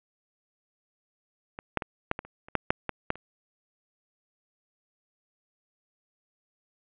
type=clicks; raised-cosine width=0.5 ms; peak=-22 / -9 / -18 / -9 / -18 / -30 / -30 / -8 / -6 / -14 / -9 / -28 dBFS; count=12; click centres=1.589 / 1.773 / 1.822 / 2.114 / 2.191 / 2.25 / 2.485 / 2.553 / 2.705 / 2.893 / 3.104 / 3.156 s; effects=resampled to 8000 Hz + 8-bit